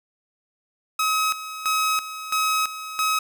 sawtooth tone with tremolo, 1275 Hz, D#6, 42 cents sharp, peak -16 dBFS, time 0.99-3.19 s, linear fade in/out 5 ms, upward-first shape square, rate 1.5 Hz, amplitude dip 75%, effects none

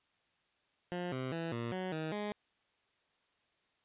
15% pulse tone with pitch steps, 177.3 / 129.9 / 165.7 / 117.5 / 185.4 / 157.7 / 208 Hz, F3 / C3 / E3 / A#2 / F#3 / D#3 / G#3, +26 / -12 / +9 / +14 / +4 / +24 / +3 cents, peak -30 dBFS, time 0.92-2.32 s, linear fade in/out 0 ms, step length 200 ms, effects white hiss -75 dBFS RMS until 3.84 s + resampled to 8000 Hz

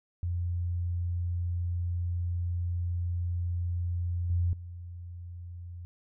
sine tone with level steps, 87.31 Hz, F2, in tune, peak -28 / -24 / -39 dBFS, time 0.23-5.85 s, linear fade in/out 0 ms, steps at 4.3 / 4.53 s, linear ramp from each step 2 ms, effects none

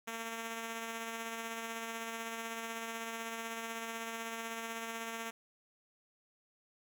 5% pulse tone with tremolo, 227.7 Hz, A#3, 40 cents flat, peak -27 dBFS, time 0.07-5.31 s, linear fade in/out 10 ms, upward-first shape sine, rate 16 Hz, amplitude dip 30%, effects none

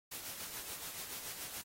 white noise with tremolo, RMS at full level -43 dBFS, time 0.11-1.62 s, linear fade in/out 10 ms, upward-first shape sine, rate 7 Hz, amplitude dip 45%, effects AAC 48 kbps

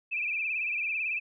sine tone with vibrato, 2489 Hz, D#7, in tune, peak -28 dBFS, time 0.11-1.2 s, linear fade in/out 20 ms, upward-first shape sine, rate 18 Hz, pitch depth 100 cents each way, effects none

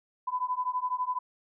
sine beating tone pair, 997 / 1009 Hz, B5 / B5, +16 / +37 cents, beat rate 12 Hz, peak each -31 dBFS, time 0.27-1.19 s, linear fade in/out 10 ms, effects none

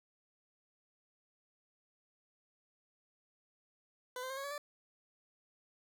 20% pulse tone with pitch steps, 502 / 517.6 / 533.7 / 550.3 / 567.4 / 585 Hz, B4 / C5 / C5 / C#5 / C#5 / D5, +28 / -19 / +34 / -13 / +40 / -7 cents, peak -35 dBFS, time 4.16-4.58 s, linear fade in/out 2 ms, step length 70 ms, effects none

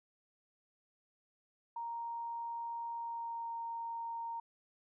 sine tone with pitch glide, 932.3 to 925.3 Hz, A#5 to A#5, 0 to -13 cents, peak -38 dBFS, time 1.76-4.4 s, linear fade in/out 5 ms, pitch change -13 cents, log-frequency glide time 2.94-3.56 s, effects none

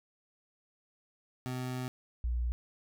25% pulse / sine tone pair in turn, 127.1 / 59.87 Hz, C3 / A#1, -50 / +47 cents, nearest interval octave + minor second, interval 1303 cents, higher first, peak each -31 / -29 dBFS, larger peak second, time 1.46-1.88 / 2.24-2.52 s, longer first, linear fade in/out 0 ms, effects none

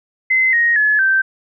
sine tone with pitch steps, 2055 / 1873.6 / 1708.2 / 1557.4 Hz, C7 / A#6 / G#6 / G6, -32 / +8 / +48 / -12 cents, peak -11 dBFS, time 0.3-1.22 s, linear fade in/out 10 ms, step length 230 ms, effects none

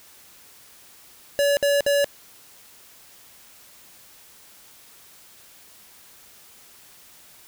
square tone bursts, 569 Hz, C#5, 45 cents sharp, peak -18 dBFS, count 3, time 1.39-2.044 s, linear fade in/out 0 ms, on 180 ms, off 57 ms, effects white hiss -50 dBFS RMS until 7.47 s

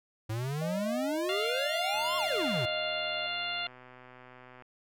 square exponential two-way sweep, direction up then down, 106.4 to 1100 to 106.4 Hz, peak -32 dBFS, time 0.29-2.66 s, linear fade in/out 10 ms, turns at 2.17 s
sine tone with tremolo, 620 Hz, D#5, 6 cents flat, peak -32 dBFS, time 0.61-3.27 s, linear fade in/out 10 ms, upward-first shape sine, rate 0.66 Hz, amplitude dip 50%
harmonic tone, 698.5 Hz, F5, in tune, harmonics 1 / 2 / 3 / 4 / 5 / 6, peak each -40 / -39 / -40 / -36 / -39 / -42 dBFS, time 1.29-3.67 s, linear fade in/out 2 ms
click train, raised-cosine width 0.5 ms, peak -36 dBFS, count 339, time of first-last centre 1.94-4.623 s, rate 126 Hz
effects none

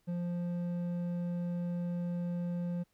sine tone with hard clipping, 174.61 Hz, F3, in tune, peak -34 dBFS, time 0.07-2.84 s, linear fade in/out 20 ms, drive 6 dB, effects pink hiss -75 dBFS RMS until 2.93 s

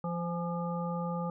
harmonic tone with a mistuned harmonic, 172.6 Hz, F3, 20 cents flat, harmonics 1 / 3 / 5 / 7, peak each -33 / -38 / -40 / -41 dBFS, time 0.04-1.3 s, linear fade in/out 2 ms, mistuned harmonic 5, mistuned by -41 cents, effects none

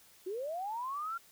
sine linear sweep, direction up, 349.5 to 1396.9 Hz, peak -35 dBFS, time 0.26-1.18 s, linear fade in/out 10 ms, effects white hiss -61 dBFS RMS until 1.31 s

